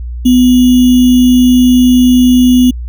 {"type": "tone with sample-and-hold", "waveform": "sine", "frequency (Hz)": 250.2, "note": "B3", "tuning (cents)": 23, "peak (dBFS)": -3, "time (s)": [0.25, 2.71], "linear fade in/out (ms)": 10, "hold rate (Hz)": 3150, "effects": ["added 60 Hz sine -18 dBFS peak until 2.88 s"]}